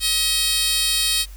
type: tone with high-pass filter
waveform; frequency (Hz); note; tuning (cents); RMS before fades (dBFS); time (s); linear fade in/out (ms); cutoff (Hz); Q
10% pulse; 634; D#5; +32; -20; 0-1.26; 50; 4600; 1.4
effects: added 48 Hz sine -35 dBFS peak until 1.36 s + white hiss -49 dBFS RMS until 1.36 s